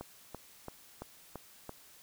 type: click train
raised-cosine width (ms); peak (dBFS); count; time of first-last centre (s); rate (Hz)
1; -27; 6; 0.01-1.694; 2.97
effects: white hiss -58 dBFS RMS until 2.02 s